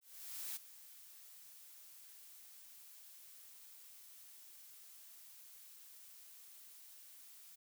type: noise with ADSR envelope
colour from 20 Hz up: blue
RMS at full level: -43 dBFS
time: 0.01-7.56 s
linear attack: 550 ms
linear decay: 16 ms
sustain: -15 dB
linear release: 15 ms
effects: none